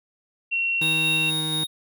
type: tone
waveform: sine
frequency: 2731 Hz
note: F7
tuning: 39 cents flat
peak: -21 dBFS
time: 0.51-1.31 s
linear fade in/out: 20 ms
type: tone with pitch glide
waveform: 25% pulse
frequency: 159.2 to 157.19 Hz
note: D#3 to D#3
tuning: +40 to +18 cents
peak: -25 dBFS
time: 0.81-1.64 s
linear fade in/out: 5 ms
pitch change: -22 cents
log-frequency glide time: 0.98-1.51 s
type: tone with tremolo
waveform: square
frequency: 3731 Hz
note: A#7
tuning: 1 cent sharp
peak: -24 dBFS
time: 0.81-1.67 s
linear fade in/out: 20 ms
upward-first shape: square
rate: 4.2 Hz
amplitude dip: 25%
effects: none